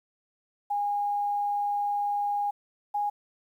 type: tone pair in turn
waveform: sine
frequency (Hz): 818 / 823.7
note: G#5 / G#5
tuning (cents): -26 / -14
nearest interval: unison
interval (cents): 12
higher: second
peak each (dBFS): -25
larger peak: neither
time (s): 0.7-2.51 / 2.94-3.1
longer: first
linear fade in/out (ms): 10
effects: 10-bit